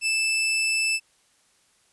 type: tone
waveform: sawtooth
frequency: 2637 Hz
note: E7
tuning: in tune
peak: -18 dBFS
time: 0.01-1 s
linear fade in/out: 50 ms
effects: white hiss -63 dBFS RMS until 1.92 s + resampled to 24000 Hz